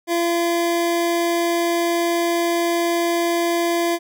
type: tone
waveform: 25% pulse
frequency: 341.2 Hz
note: F4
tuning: 40 cents flat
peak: -14 dBFS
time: 0.07-3.99 s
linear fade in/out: 50 ms
effects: none